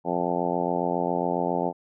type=harmonic tone; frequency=87.31 Hz; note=F2; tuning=in tune; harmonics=2 / 3 / 4 / 5 / 6 / 7 / 8 / 9 / 10; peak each=-32 / -32 / -32 / -32 / -32 / -32 / -32 / -32 / -32 dBFS; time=0.04-1.73 s; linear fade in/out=50 ms; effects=none